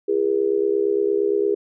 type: tone with amplitude modulation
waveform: sine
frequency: 406.5 Hz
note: G#4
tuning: 37 cents flat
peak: -13 dBFS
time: 0.08-1.55 s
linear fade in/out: 10 ms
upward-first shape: sine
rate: 68.7 Hz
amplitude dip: 90%
effects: none